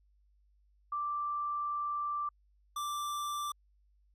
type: tone pair in turn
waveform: sine / square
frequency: 1174.7 / 1174.7 Hz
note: D6 / D6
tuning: 0 / 0 cents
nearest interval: unison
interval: 0 cents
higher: neither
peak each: -32 / -35 dBFS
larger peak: first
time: 0.92-2.29 / 2.76-3.52 s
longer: first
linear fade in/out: 5 ms
effects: added 50 Hz sine -65 dBFS peak until 4.14 s + AAC 64 kbps